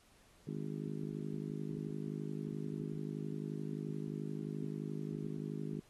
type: harmonic tone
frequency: 51.5 Hz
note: G#1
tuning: 14 cents flat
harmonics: 3 / 4 / 5 / 6 / 7 / 8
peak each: -42 / -44 / -46 / -48 / -49 / -50 dBFS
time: 0.47-5.8 s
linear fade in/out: 5 ms
effects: pink hiss -67 dBFS RMS until 5.89 s + AAC 32 kbps